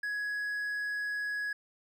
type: tone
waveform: triangle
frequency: 1673 Hz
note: G#6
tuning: 12 cents sharp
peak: -30 dBFS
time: 0.03-1.53 s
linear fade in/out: 5 ms
effects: none

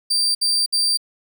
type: tone bursts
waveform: 35% pulse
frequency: 4685 Hz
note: D8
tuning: 5 cents flat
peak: -15 dBFS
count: 3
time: 0.1-0.974 s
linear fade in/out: 10 ms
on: 250 ms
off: 62 ms
effects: none

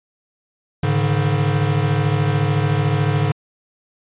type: chord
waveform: square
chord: Ab suspended fourth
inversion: none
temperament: equal with one note detuned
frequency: 103.83 / 141.83 / 155.56 Hz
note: Ab2 / Db3 / Eb3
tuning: 0 / +40 / 0 cents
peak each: -21 / -19 / -24 dBFS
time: 0.83-3.32 s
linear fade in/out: 5 ms
effects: resampled to 8000 Hz

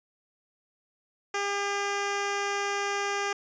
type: tone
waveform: 10% pulse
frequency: 402.5 Hz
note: G4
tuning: 46 cents sharp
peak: -19 dBFS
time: 1.34-3.33 s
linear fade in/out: 5 ms
effects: resampled to 16000 Hz

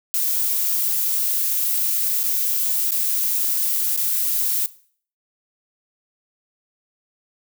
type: noise with dropouts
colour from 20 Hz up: violet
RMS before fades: -21 dBFS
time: 0.14-4.66 s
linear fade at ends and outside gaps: 0 ms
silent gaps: 2.232-2.238 / 2.908-2.919 / 3.963-3.975 s
effects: noise-tail reverb RT60 0.5 s tail -18 dB re dry

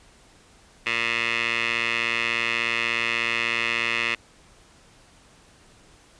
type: tone with band-pass filter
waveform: 15% pulse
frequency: 116.54 Hz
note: A#2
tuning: in tune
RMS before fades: -25 dBFS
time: 0.86-4.15 s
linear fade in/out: 5 ms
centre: 2400 Hz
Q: 4.9
effects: pink hiss -54 dBFS RMS until 6.19 s + resampled to 22050 Hz

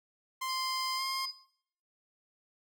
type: tone with pitch glide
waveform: sawtooth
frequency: 1045 to 1065.1 Hz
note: C6 to C6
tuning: -2 to +30 cents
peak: -30 dBFS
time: 0.41-1.26 s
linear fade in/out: 10 ms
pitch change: +32 cents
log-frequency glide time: 0.96-1.02 s
type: tone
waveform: sine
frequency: 4978 Hz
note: D#8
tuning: in tune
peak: -35 dBFS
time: 0.48-1.32 s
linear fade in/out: 20 ms
effects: noise-tail reverb RT60 0.6 s tail -17 dB re dry

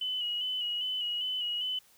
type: tone with vibrato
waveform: sine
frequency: 2960 Hz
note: F#7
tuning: in tune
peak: -30 dBFS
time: 0.01-1.79 s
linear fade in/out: 5 ms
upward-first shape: square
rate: 2.5 Hz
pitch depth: 33 cents each way
effects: white hiss -62 dBFS RMS until 1.97 s

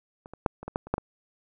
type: clicks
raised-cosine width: 1 ms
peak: -29 / -27 / -8 / -26 / -20 / -12 / -28 / -10 / -17 dBFS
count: 9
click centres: 0.259 / 0.336 / 0.462 / 0.63 / 0.68 / 0.759 / 0.87 / 0.94 / 0.981 s
effects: none

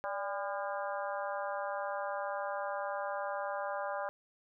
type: harmonic tone with a mistuned harmonic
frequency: 201.7 Hz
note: G3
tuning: 50 cents sharp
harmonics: 3 / 4 / 5 / 6 / 7 / 8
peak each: -38 / -40 / -42 / -44 / -45 / -46 dBFS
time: 0.04-4.09 s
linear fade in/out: 0 ms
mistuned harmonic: 3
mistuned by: -59 cents
effects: none

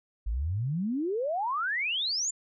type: exponential sweep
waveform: sine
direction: up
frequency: 49 to 7300 Hz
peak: -27 dBFS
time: 0.26-2.31 s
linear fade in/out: 10 ms
effects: none

